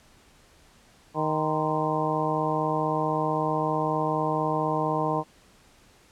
harmonic tone with a mistuned harmonic, 155.56 Hz, D#3, in tune, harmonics 1 / 2 / 3 / 4 / 5 / 6 / 7, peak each -31 / -31 / -31 / -31 / -31 / -31 / -31 dBFS, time 1.14-5.24 s, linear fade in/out 50 ms, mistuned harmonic 7, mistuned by -84 cents, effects pink hiss -57 dBFS RMS until 6.11 s + low-pass 10000 Hz 12 dB/octave

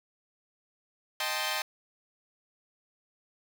10% pulse chord, A half-diminished seventh, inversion second, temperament equal, 622.3 / 784 / 880 / 1046.5 Hz, Eb5 / G5 / A5 / C6, 0 / 0 / 0 / 0 cents, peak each -27 dBFS, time 1.2-1.62 s, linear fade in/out 2 ms, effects none

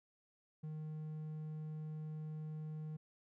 triangle tone, 154.8 Hz, D#3, 9 cents flat, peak -40 dBFS, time 0.63-2.97 s, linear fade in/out 10 ms, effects none

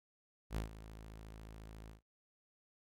sawtooth tone with ADSR envelope, 54.1 Hz, A1, 29 cents flat, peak -31 dBFS, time 0.5-2.01 s, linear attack 66 ms, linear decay 120 ms, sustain -15 dB, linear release 120 ms, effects AAC 64 kbps

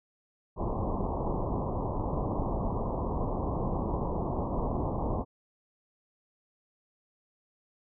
pink low-pass noise, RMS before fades -31 dBFS, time 0.56-5.25 s, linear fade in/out 50 ms, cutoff 1100 Hz, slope 96 dB/octave, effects none

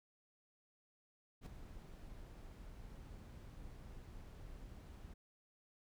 brown noise with ADSR envelope, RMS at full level -44 dBFS, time 1.41-5.14 s, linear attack 54 ms, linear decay 5 ms, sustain -9 dB, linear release 8 ms, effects none

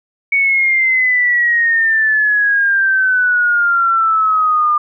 sine exponential sweep, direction down, 2237 to 1200 Hz, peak -10 dBFS, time 0.32-4.78 s, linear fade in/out 5 ms, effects none

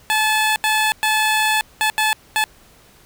15% pulse tone bursts at uneven times, 865 Hz, A5, 30 cents flat, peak -9 dBFS, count 6, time 0.1-0.56 / 0.64-0.92 / 1.03-1.61 / 1.81-1.9 / 1.98-2.13 / 2.36-2.44 s, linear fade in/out 0 ms, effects pink hiss -50 dBFS RMS until 3.05 s

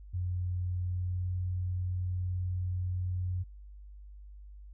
sine tone with pitch glide, 90 to 90.94 Hz, F#2 to F#2, -47 to -29 cents, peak -30 dBFS, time 0.13-3.44 s, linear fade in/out 20 ms, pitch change +18 cents, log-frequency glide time 0.63-1.33 s, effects added 50 Hz sine -46 dBFS peak until 4.73 s

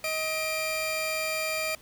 sawtooth tone pair together, 631.5 / 2382 Hz, D#5 / D7, +26 / +24 cents, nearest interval octave + major seventh, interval 2298 cents, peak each -27 dBFS, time 0.04-1.75 s, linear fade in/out 2 ms, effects pink hiss -54 dBFS RMS until 1.81 s

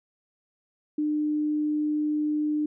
sine tone, 301.1 Hz, D4, 43 cents sharp, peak -23 dBFS, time 0.98-2.66 s, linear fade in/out 5 ms, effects none

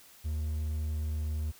triangle tone, 76.8 Hz, D#2, 22 cents flat, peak -28 dBFS, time 0.24-1.52 s, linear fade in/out 20 ms, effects white hiss -56 dBFS RMS until 1.59 s

